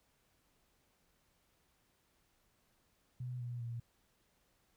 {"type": "tone with pitch steps", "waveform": "sine", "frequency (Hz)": [124.8, 121.18, 117.66], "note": ["B2", "B2", "A#2"], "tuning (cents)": [19, -32, 17], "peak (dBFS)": -39, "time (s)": [3.2, 3.8], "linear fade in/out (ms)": 5, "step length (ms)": 200, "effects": ["pink hiss -75 dBFS RMS until 4.76 s"]}